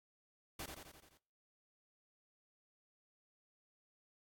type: noise with echo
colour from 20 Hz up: pink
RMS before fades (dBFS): -45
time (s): 0.59-0.66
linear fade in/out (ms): 5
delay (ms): 86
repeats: 6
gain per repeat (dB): -4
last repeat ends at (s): 1.176
effects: noise-tail reverb RT60 0.7 s tail -26 dB re dry + AAC 64 kbps